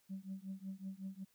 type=tone with tremolo; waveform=sine; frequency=192 Hz; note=G3; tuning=36 cents flat; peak=-38 dBFS; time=0.09-1.25 s; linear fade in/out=20 ms; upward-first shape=triangle; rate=5.4 Hz; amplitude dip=100%; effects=tanh soft clip ceiling -37 dBFS + white hiss -74 dBFS RMS until 1.34 s